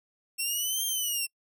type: linear two-way sweep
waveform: 10% pulse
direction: up then down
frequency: 2698 to 3201 to 2698 Hz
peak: -20 dBFS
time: 0.38-1.27 s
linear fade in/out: 20 ms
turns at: 0.85 s
effects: noise-tail reverb RT60 0.1 s tail -26 dB re dry